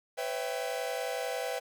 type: chord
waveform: 45% pulse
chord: C# half-diminished seventh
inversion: third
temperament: equal with one note detuned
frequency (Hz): 503.4 / 554.4 / 659.3 / 784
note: B4 / C#5 / E5 / G5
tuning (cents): +33 / 0 / 0 / 0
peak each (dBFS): -36 / -40 / -38 / -39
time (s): 0.17-1.6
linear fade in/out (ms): 20
effects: 10-bit